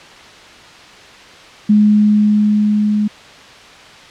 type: tone with level ramp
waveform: sine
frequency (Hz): 210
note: G#3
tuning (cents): +19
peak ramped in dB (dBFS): -6 to -12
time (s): 1.69-3.08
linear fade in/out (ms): 10
effects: white hiss -38 dBFS RMS until 4.1 s + low-pass 4000 Hz 12 dB/octave